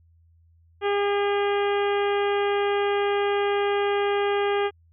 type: harmonic tone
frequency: 405.1 Hz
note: G#4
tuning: 43 cents flat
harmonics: 1 / 2 / 3 / 4 / 5 / 6 / 7 / 8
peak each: -22 / -28 / -32 / -34 / -36 / -38 / -39 / -40 dBFS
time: 0.81-4.71 s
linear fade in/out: 50 ms
effects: added 83 Hz sine -55 dBFS peak until 4.92 s